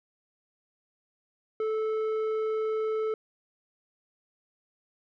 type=tone with low-pass filter; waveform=square; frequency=436.8 Hz; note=A4; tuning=13 cents flat; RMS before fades=-29 dBFS; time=1.6-3.14 s; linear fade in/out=2 ms; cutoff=1200 Hz; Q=0.74; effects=none